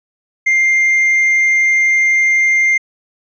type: tone with tanh clipping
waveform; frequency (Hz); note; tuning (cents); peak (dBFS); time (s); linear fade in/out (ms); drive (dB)
sine; 2104; C7; +9; -10; 0.46-2.78; 10; 2
effects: resampled to 16000 Hz